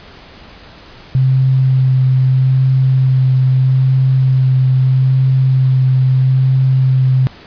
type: tone with vibrato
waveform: sine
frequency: 130.81 Hz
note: C3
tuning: in tune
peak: -8 dBFS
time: 1.15-7.27 s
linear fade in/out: 0 ms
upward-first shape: sine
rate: 0.78 Hz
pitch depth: 11 cents each way
effects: pink hiss -38 dBFS RMS until 7.46 s + resampled to 11025 Hz